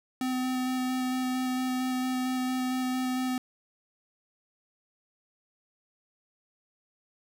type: tone with vibrato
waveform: square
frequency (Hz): 255.5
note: C4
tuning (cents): -41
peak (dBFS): -28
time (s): 0.21-3.38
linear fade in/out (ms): 2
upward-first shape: square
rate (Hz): 4.4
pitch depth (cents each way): 8
effects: none